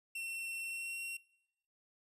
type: tone with pitch glide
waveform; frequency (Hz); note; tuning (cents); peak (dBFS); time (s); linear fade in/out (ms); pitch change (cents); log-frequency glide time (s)
45% pulse; 2708 to 2735; E7 to F7; +46 to -37; -39; 0.15-1.17; 5; +17; 0.65-0.99
effects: noise-tail reverb RT60 0.8 s tail -22 dB re dry + resampled to 32000 Hz